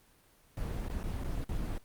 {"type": "noise with dropouts", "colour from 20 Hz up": "brown", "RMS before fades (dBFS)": -35, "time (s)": [0.57, 1.78], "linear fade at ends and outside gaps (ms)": 1, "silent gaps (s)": [[0.884, 0.898], [1.031, 1.039], [1.237, 1.245], [1.443, 1.491]], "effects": ["pink hiss -64 dBFS RMS until 1.84 s", "Opus 24 kbps"]}